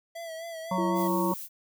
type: tone with vibrato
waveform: square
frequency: 659.3 Hz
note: E5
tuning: in tune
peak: -37 dBFS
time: 0.15-1.08 s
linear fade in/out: 10 ms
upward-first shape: sine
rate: 3.9 Hz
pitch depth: 45 cents each way
type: harmonic tone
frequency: 185 Hz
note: F#3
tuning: in tune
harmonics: 1 / 3 / 5 / 6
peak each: -29 / -34 / -30 / -34 dBFS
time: 0.71-1.34 s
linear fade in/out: 5 ms
type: tone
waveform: sine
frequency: 338.8 Hz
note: E4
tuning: 48 cents sharp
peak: -28 dBFS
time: 0.78-1.32 s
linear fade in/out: 2 ms
type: noise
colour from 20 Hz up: violet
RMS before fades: -39 dBFS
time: 0.94-1.49 s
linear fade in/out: 50 ms
effects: none